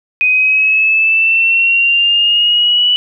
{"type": "exponential sweep", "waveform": "sine", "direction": "up", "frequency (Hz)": [2495, 2964], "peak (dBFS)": -8, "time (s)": [0.21, 2.96], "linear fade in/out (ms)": 0, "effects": []}